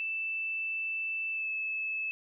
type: tone with pitch glide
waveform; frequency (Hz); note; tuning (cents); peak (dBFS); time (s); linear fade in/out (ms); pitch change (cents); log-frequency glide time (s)
sine; 2646 to 2608; E7 to E7; +6 to -19; -31; 0-2.11; 0; -25; 1.31-1.5
effects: none